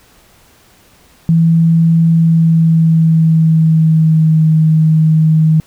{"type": "tone with pitch glide", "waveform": "sine", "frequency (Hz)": [164.81, 157.82], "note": ["E3", "D#3"], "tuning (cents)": [0, 25], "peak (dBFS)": -6, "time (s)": [1.29, 5.6], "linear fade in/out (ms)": 0, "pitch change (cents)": -75, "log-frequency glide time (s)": [2.07, 4.47], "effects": ["pink hiss -47 dBFS RMS until 5.66 s"]}